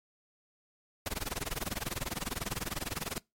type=noise with tremolo; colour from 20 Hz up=pink; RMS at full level=-33 dBFS; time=1.06-3.18 s; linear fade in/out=0 ms; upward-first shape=sine; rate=20 Hz; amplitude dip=100%; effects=noise-tail reverb RT60 0.2 s tail -24 dB re dry + MP3 64 kbps